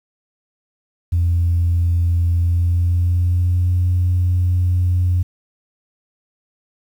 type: tone with pitch glide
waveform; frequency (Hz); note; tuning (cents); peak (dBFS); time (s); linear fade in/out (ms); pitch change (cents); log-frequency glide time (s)
sine; 85.8 to 89.55; F2 to F2; -30 to +44; -12; 1.12-5.23; 10; +74; 2.35-3.76
effects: tanh soft clip ceiling -10 dBFS + 8-bit